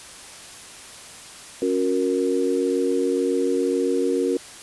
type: chord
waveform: sine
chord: F# major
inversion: second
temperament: equal with one note detuned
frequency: 277.2 / 364.3 / 466.2 Hz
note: C#4 / F#4 / A#4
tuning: 0 / -27 / 0 cents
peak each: -24 / -23 / -23 dBFS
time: 1.62-4.37 s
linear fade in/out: 2 ms
effects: white hiss -41 dBFS RMS until 4.62 s + resampled to 24000 Hz